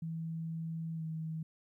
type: tone with pitch glide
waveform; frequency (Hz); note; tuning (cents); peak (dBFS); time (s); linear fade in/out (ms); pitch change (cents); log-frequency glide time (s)
sine; 163.1 to 159.74; E3 to D#3; -18 to +46; -36; 0.02-1.43; 5; -36; 0.95-1.03
effects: 13-bit